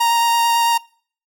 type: tone with vibrato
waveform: 45% pulse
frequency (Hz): 932.3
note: A#5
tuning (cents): 0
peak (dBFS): -13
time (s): 0-0.78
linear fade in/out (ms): 10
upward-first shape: square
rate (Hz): 9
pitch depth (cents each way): 8
effects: noise-tail reverb RT60 0.5 s tail -25 dB re dry + MP3 96 kbps